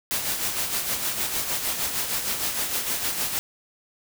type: noise with tremolo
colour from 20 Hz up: white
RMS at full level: -25 dBFS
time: 0.11-3.39 s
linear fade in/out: 0 ms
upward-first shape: sine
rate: 6.5 Hz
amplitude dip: 50%
effects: none

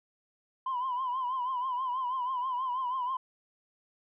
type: tone with vibrato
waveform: sine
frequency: 1015 Hz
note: B5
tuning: 47 cents sharp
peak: -28 dBFS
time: 0.66-3.17 s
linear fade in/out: 5 ms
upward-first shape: triangle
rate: 6.2 Hz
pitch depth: 100 cents each way
effects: tanh soft clip ceiling -26 dBFS

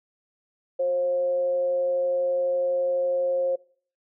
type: tone with frequency modulation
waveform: sine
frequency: 533 Hz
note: C5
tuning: 32 cents sharp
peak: -21 dBFS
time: 0.79-3.56 s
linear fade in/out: 10 ms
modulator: 172 Hz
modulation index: 0.21
effects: noise-tail reverb RT60 0.5 s tail -23 dB re dry

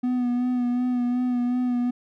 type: tone with vibrato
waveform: triangle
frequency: 246.7 Hz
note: B3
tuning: 2 cents flat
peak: -19 dBFS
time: 0.03-1.91 s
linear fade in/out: 10 ms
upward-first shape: sine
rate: 2.7 Hz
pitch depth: 28 cents each way
effects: none

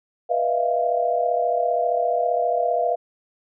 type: tone cluster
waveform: sine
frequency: 488.8 / 620 / 658 / 693 Hz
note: B4 / D#5 / E5 / F5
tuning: -18 / -6 / -3 / -14 cents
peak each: -25 / -26 / -28 / -21 dBFS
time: 0.29-2.96 s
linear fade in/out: 20 ms
effects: none

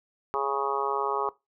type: harmonic tone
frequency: 138.4 Hz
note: C#3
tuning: 2 cents flat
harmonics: 3 / 4 / 5 / 6 / 7 / 8 / 9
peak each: -31 / -38 / -39 / -32 / -33 / -31 / -34 dBFS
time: 0.34-1.29 s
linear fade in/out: 0 ms
effects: noise-tail reverb RT60 0.2 s tail -19 dB re dry

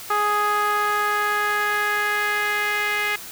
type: tone with band-pass filter sweep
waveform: sawtooth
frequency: 416.1 Hz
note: G#4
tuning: 3 cents sharp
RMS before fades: -22 dBFS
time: 0.1-3.16 s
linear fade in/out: 5 ms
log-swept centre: 1200 to 2100 Hz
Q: 2.8
effects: white hiss -37 dBFS RMS until 3.31 s

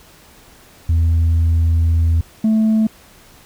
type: tone pair in turn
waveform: sine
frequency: 82.41 / 219 Hz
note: E2 / A3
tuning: 0 / -8 cents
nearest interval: octave + perfect fourth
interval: 1692 cents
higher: second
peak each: -9 dBFS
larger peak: neither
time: 0.89-2.21 / 2.44-2.87 s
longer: first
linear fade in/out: 5 ms
effects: tanh soft clip ceiling -10 dBFS + pink hiss -46 dBFS RMS until 3.45 s

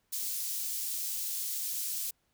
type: high-pass noise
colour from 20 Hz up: white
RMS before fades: -35 dBFS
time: 0.12-2.11 s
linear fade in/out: 10 ms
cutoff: 5100 Hz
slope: 12 dB/octave
effects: pink hiss -75 dBFS RMS until 2.33 s

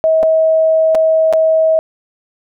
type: tone with dropouts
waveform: sine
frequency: 640 Hz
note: D#5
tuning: 49 cents sharp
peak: -8 dBFS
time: 0.04-1.79 s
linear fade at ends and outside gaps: 0 ms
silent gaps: 0.229-0.233 / 0.948-0.952 / 1.327-1.335 s
effects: none

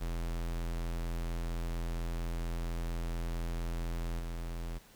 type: tone with level steps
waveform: square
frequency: 42.16 Hz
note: E1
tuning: 40 cents sharp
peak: -34 / -37 dBFS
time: 0-4.79 s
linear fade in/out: 20 ms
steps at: 4.19 s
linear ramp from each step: 2 ms
effects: pink hiss -59 dBFS RMS until 4.95 s

